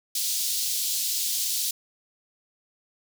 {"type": "high-pass noise", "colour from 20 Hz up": "pink", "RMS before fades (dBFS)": -27, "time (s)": [0.15, 1.71], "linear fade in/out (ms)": 5, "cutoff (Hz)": 3900, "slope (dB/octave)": 24, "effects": []}